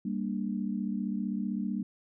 sine chord, G minor, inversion none, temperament equal with one note detuned, 197.7 / 233.1 / 293.7 Hz, G3 / Bb3 / D4, +15 / 0 / 0 cents, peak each -32 / -34 / -38 dBFS, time 0.05-1.83 s, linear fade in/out 5 ms, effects none

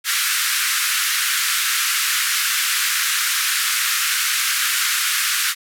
pink band-pass noise, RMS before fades -20 dBFS, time 0.04-5.55 s, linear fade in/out 50 ms, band 1300 to 15000 Hz, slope 48 dB/octave, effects none

